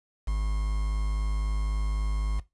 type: tone with quantisation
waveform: triangle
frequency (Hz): 51.9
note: G#1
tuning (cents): 0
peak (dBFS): -22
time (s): 0.27-2.4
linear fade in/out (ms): 10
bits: 7
effects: noise-tail reverb RT60 0.2 s tail -17 dB re dry + resampled to 24000 Hz